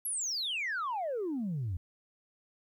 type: exponential sweep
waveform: sine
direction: down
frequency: 11660 to 82.41 Hz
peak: -30 dBFS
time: 0.05-1.77 s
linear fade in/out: 5 ms
effects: tanh soft clip ceiling -29 dBFS + 12-bit